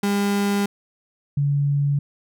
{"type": "tone pair in turn", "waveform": ["35% pulse", "sine"], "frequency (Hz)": [201.6, 142.55], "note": ["G3", "C#3"], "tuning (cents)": [49, 49], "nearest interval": "tritone", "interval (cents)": 600, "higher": "first", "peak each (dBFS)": -17, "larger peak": "neither", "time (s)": [[0.03, 0.66], [1.37, 1.99]], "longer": "first", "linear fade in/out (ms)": 5, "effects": []}